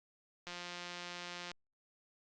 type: click train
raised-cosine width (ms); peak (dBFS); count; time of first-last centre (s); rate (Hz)
0.2; -27; 185; 0.47-1.515; 176
effects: low-pass 7000 Hz 12 dB/octave + Opus 48 kbps